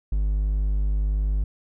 triangle tone, 50.7 Hz, G#1, 41 cents flat, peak -18 dBFS, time 0.12-1.44 s, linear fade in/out 5 ms, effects none

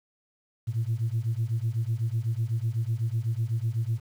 sine beating tone pair, 110 / 118 Hz, A2 / A#2, 0 / +22 cents, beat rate 8 Hz, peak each -27 dBFS, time 0.67-4 s, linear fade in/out 20 ms, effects tanh soft clip ceiling -20 dBFS + 9-bit

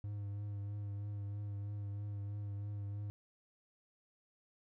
triangle tone with vibrato, 102 Hz, G#2, 31 cents flat, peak -37 dBFS, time 0.04-3.1 s, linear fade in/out 0 ms, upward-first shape triangle, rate 3.1 Hz, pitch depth 29 cents each way, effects none

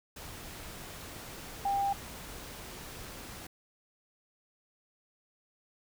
sine tone in noise, 796 Hz, G5, 26 cents sharp, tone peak -27 dBFS, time 1.65-1.93 s, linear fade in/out 5 ms, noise pink, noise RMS -45 dBFS, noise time 0.16-3.47 s, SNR +15 dB, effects none

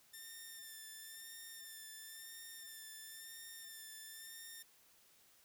5% pulse tone with vibrato, 1793 Hz, A6, 32 cents sharp, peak -40 dBFS, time 0.13-4.63 s, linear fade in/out 10 ms, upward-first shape sine, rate 0.98 Hz, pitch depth 31 cents each way, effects white hiss -68 dBFS RMS until 5.44 s

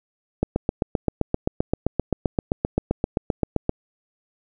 click train, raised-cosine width 2 ms, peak -6 dBFS, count 26, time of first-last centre 0.43-3.694 s, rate 7.66 Hz, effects none

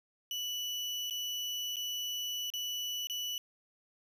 35% pulse tone with dropouts, 2960 Hz, F#7, in tune, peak -33 dBFS, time 0.31-3.38 s, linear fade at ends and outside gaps 1 ms, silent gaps 1.099-1.108 / 1.759-1.767 / 2.502-2.537 / 3.071-3.098 s, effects none

